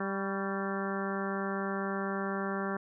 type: harmonic tone with a mistuned harmonic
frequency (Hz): 196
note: G3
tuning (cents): 0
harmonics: 1 / 2 / 3 / 4 / 5 / 6 / 7 / 8 / 9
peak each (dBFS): -35 / -37 / -41 / -42 / -45 / -41 / -41 / -43 / -44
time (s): 0-2.77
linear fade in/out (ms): 5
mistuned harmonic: 6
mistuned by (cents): -53
effects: none